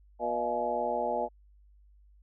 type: harmonic tone with a mistuned harmonic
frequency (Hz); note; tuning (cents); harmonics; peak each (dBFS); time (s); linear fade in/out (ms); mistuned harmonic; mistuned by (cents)
120.9; B2; -36; 2 / 3 / 4 / 5 / 6 / 7; -41 / -40 / -35 / -33 / -34 / -33; 0.19-1.29; 50; 6; -100
effects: added 50 Hz sine -56 dBFS peak until 2.22 s